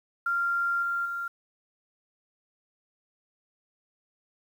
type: tone with level steps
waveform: sine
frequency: 1388 Hz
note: F6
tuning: 11 cents flat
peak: -24 / -26 / -30 dBFS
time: 0.26-1.28 s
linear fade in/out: 5 ms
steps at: 0.82 / 1.05 s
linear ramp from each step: 10 ms
effects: 9-bit